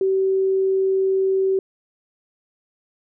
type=tone; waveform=sine; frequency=383.2 Hz; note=G4; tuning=39 cents flat; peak=-16 dBFS; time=0.01-1.59 s; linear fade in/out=2 ms; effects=none